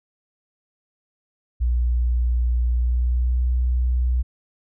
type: tone with pitch glide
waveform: sine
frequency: 60.2 to 61.82 Hz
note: B1 to B1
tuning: -44 to +2 cents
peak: -17 dBFS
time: 1.6-4.23 s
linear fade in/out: 20 ms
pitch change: +46 cents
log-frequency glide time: 2.72-3.42 s
effects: none